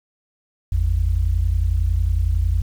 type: tone pair together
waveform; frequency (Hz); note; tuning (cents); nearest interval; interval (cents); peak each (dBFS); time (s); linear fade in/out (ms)
sine; 52.73 / 83.7; G#1 / E2; +27 / +27; minor sixth; 800; -18 / -18; 0.72-2.62; 5
effects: tanh soft clip ceiling -9 dBFS + 8-bit